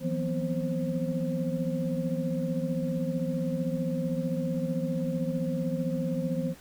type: tone cluster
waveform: sine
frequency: 165.1 / 180.6 / 244.7 / 258.3 / 528 Hz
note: E3 / F#3 / B3 / C4 / C5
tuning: +3 / -42 / -16 / -22 / +16 cents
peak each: -31 / -34 / -33 / -38 / -34 dBFS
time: 0-6.55 s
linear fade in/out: 50 ms
effects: pink hiss -53 dBFS RMS until 6.6 s